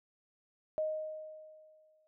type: tone with exponential decay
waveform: sine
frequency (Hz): 622.3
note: D#5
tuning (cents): 0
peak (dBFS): -29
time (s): 0.78-2.07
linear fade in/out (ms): 0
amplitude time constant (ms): 280
effects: none